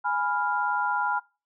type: chord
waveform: sine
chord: F diminished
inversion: first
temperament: equal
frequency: 830.6 / 987.8 / 1396.9 Hz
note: Ab5 / Cb6 / F6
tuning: 0 / 0 / 0 cents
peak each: -28 dBFS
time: 0.04-1.2 s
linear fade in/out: 20 ms
effects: noise-tail reverb RT60 0.3 s tail -22 dB re dry